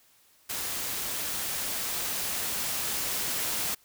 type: noise with level ramp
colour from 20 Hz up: white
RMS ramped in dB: -33 to -30 dBFS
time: 0.49-3.75 s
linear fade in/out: 10 ms
effects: white hiss -62 dBFS RMS until 3.84 s